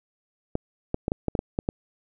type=clicks; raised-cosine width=2 ms; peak=-11 dBFS; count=9; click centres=0.554 / 0.944 / 1.081 / 1.119 / 1.283 / 1.352 / 1.391 / 1.589 / 1.689 s; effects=none